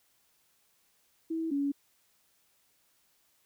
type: tone pair in turn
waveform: sine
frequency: 325 / 282 Hz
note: E4 / C#4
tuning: -24 / +30 cents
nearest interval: major second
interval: 246 cents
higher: first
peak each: -30 / -27 dBFS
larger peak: second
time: 1.3-1.51 / 1.51-1.72 s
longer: neither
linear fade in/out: 10 ms
effects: white hiss -70 dBFS RMS until 3.45 s